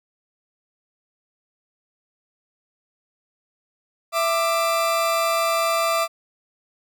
40% pulse tone pair together, 663.9 / 1183 Hz, E5 / D6, +12 / +12 cents, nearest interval minor seventh, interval 1000 cents, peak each -21 dBFS, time 4.12-6.08 s, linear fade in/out 50 ms, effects none

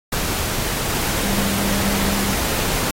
sine tone in noise, 198.9 Hz, G3, 25 cents sharp, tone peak -22 dBFS, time 1.23-2.35 s, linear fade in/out 5 ms, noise pink, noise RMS -22 dBFS, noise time 0.12-2.91 s, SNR -3 dB, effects AAC 48 kbps

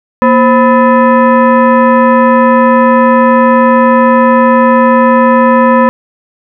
sine tone with frequency modulation, 235.1 Hz, A#3, 15 cents sharp, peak -3 dBFS, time 0.22-5.89 s, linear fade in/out 0 ms, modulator 761 Hz, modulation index 1.4, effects none

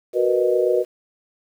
sine chord, B major seventh, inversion second, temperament equal with one note detuned, 370 / 466.2 / 493.9 / 616.5 Hz, F#4 / A#4 / B4 / D#5, 0 / 0 / 0 / -16 cents, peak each -20 / -23 / -20 / -23 dBFS, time 0.13-0.85 s, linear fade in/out 50 ms, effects 8-bit

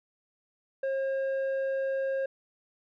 square tone with low-pass filter, 538 Hz, C5, 48 cents sharp, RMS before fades -30 dBFS, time 0.83-2.26 s, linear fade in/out 5 ms, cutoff 1100 Hz, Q 8.6, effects none

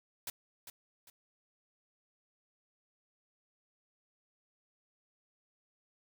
white noise with echo, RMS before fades -40 dBFS, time 0.27-0.3 s, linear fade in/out 2 ms, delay 400 ms, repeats 2, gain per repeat -9 dB, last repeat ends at 1.1 s, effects none

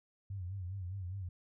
sine tone with vibrato, 93.6 Hz, F#2, 20 cents sharp, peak -38 dBFS, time 0.3-1.29 s, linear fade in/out 5 ms, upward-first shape sine, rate 4.9 Hz, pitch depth 110 cents each way, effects none

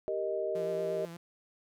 sine chord, Eb major, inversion first, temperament equal, 392 / 466.2 / 622.3 Hz, G4 / Bb4 / Eb5, 0 / 0 / 0 cents, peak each -35 / -37 / -33 dBFS, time 0.08-1.05 s, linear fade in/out 0 ms
sawtooth tone with vibrato, 170.2 Hz, F3, 44 cents flat, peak -39 dBFS, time 0.55-1.17 s, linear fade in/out 5 ms, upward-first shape sine, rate 8.5 Hz, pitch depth 35 cents each way
effects none

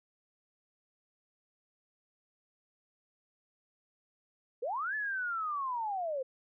sine linear two-way sweep, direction up then down, 429.6 to 1747 to 504 Hz, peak -32 dBFS, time 4.62-6.23 s, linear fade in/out 10 ms, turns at 4.95 s, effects none

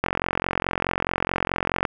click train, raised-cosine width 0.5 ms, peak -6 dBFS, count 82, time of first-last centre 0.04-1.852 s, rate 44.7 Hz, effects none

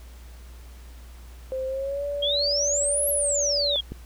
sine tone with pitch glide, 523.3 to 574 Hz, C5 to D5, 0 to -40 cents, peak -26 dBFS, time 1.52-3.76 s, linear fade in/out 0 ms, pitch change +160 cents, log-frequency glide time 1.66-2.05 s
sine exponential two-way sweep, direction up then down, 3200 to 11570 to 3200 Hz, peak -22 dBFS, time 2.22-3.81 s, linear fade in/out 10 ms, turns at 3.09 s
click, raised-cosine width 3 ms, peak -21 dBFS, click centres 3.92 s
effects added 60 Hz sine -41 dBFS peak until 4.05 s + pink hiss -53 dBFS RMS until 4.05 s

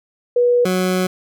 sine / 20% pulse tone pair in turn, 486.3 / 184.22 Hz, B4 / F#3, -27 / -7 cents, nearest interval octave + perfect fourth, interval 1680 cents, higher first, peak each -11 dBFS, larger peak neither, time 0.36-0.65 / 0.65-1.07 s, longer second, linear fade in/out 5 ms, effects none

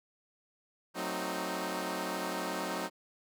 10% pulse chord, F# diminished seventh, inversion none, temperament equal with one note detuned, 185 / 223.2 / 261.6 / 311.1 Hz, F#3 / A3 / C4 / Eb4, 0 / +25 / 0 / 0 cents, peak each -30 / -34 / -32 / -30 dBFS, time 0.94-2.9 s, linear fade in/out 50 ms, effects none

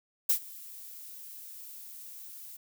violet noise with ADSR envelope, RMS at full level -23 dBFS, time 0.29-2.57 s, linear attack 7 ms, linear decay 89 ms, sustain -23 dB, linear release 9 ms, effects none

